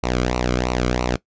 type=tone with flanger; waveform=sawtooth; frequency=61.74 Hz; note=B1; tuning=in tune; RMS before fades=-21 dBFS; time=0.03-1.16 s; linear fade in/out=5 ms; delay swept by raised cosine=0.59 to 1.14 ms; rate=3 Hz; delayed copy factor=-0.75; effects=noise-tail reverb RT60 0.1 s tail -19 dB re dry + resampled to 16000 Hz